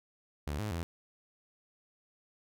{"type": "tone with pitch steps", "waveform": "sawtooth", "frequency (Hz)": [73.3, 106.2, 84.1], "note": ["D2", "G#2", "E2"], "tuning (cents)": [-3, 39, 35], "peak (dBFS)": -30, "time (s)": [0.47, 0.83], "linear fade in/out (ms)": 0, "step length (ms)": 120, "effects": []}